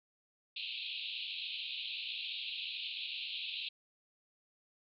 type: band-pass noise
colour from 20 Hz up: pink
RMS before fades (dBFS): -41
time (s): 0.56-3.69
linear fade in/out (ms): 5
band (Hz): 2500 to 4200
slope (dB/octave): 96
effects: MP3 96 kbps